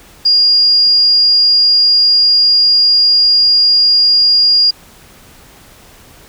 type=tone; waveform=sine; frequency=4835 Hz; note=D8; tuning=50 cents sharp; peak=-6 dBFS; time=0.25-4.71 s; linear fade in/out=10 ms; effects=pink hiss -41 dBFS RMS until 6.28 s